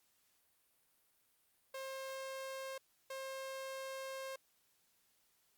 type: tone bursts at uneven times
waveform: sawtooth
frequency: 533 Hz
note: C5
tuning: 32 cents sharp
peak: -39 dBFS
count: 2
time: 1.74-2.78 / 3.1-4.36 s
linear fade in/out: 5 ms
effects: white hiss -75 dBFS RMS until 5.57 s + Opus 48 kbps